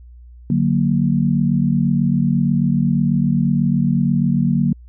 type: chord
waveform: sine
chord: D augmented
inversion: none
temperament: equal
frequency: 146.83 / 185 / 233.1 Hz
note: D3 / F#3 / A#3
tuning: 0 / 0 / 0 cents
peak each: -18 dBFS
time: 0.5-4.73 s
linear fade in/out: 2 ms
effects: added 60 Hz sine -38 dBFS peak until 4.88 s